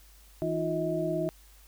sine tone cluster, 162.3 / 315.4 / 353 / 636 Hz, E3 / D#4 / F4 / D#5, -27 / +24 / +19 / +38 cents, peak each -34 / -34 / -32 / -31 dBFS, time 0.42-1.29 s, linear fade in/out 0 ms, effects added 50 Hz sine -54 dBFS peak until 1.67 s + white hiss -59 dBFS RMS until 1.67 s

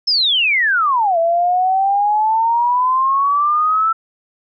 sine exponential two-way sweep, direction down then up, 5340 to 659.3 to 1334 Hz, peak -12 dBFS, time 0.07-3.93 s, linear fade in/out 10 ms, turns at 1.18 s, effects none

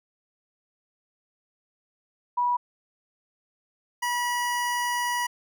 sine / 25% pulse tone pair in turn, 975 / 969.8 Hz, B5 / B5, -23 / -32 cents, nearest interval unison, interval 9 cents, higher first, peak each -21 dBFS, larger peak neither, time 2.37-2.57 / 4.02-5.27 s, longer second, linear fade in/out 10 ms, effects none

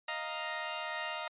15% pulse chord, Eb suspended second, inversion none, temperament equal, 622.3 / 698.5 / 932.3 Hz, Eb5 / F5 / Bb5, 0 / 0 / 0 cents, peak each -34 / -35 / -33 dBFS, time 0.08-1.28 s, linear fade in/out 5 ms, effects resampled to 8000 Hz

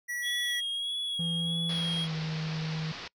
square tone, 1938 Hz, B6, 33 cents flat, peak -33 dBFS, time 0.08-0.61 s, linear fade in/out 20 ms
triangle tone with vibrato, 3322 Hz, G#7, in tune, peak -29 dBFS, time 0.22-2.08 s, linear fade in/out 50 ms, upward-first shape sine, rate 1.6 Hz, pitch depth 34 cents each way
triangle tone with pitch glide, 167.2 to 158.09 Hz, E3 to D#3, +25 to +28 cents, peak -29 dBFS, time 1.19-2.92 s, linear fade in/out 5 ms, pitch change -97 cents, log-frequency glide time 1.96-2.13 s
white low-pass noise, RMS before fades -42 dBFS, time 1.69-3.08 s, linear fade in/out 5 ms, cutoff 5100 Hz, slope 48 dB/octave
effects noise-tail reverb RT60 0.1 s tail -24 dB re dry

